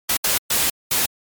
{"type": "noise bursts at uneven times", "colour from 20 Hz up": "white", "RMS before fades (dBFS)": -19, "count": 4, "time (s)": [[0.09, 0.17], [0.24, 0.38], [0.5, 0.7], [0.91, 1.06]], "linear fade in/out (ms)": 5, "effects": ["MP3 96 kbps"]}